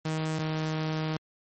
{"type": "tone pair in turn", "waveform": "sawtooth", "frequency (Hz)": [157.6, 156.85], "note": ["D#3", "D#3"], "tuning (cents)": [23, 14], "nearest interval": "unison", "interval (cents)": 9, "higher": "first", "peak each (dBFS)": -24, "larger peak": "neither", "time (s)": [[0.05, 0.39], [0.39, 1.17]], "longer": "second", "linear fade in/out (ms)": 5, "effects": ["MP3 32 kbps"]}